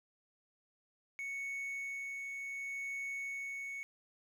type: tone with tremolo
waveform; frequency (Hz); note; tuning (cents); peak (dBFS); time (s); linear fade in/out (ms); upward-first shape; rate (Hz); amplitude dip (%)
triangle; 2217; C#7; 0; -36; 1.19-3.83; 0; sine; 0.68; 25
effects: 12-bit